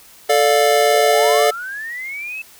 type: chord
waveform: square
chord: D minor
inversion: second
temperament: just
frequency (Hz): 440.5 / 587.3 / 704.8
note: A4 / D5 / F5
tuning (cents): +2 / 0 / +16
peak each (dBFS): -17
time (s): 0.29-1.51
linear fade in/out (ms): 10
type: linear sweep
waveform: sine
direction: up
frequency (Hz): 440 to 2637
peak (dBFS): -25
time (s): 0.92-2.42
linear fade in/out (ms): 5
effects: white hiss -45 dBFS RMS until 2.59 s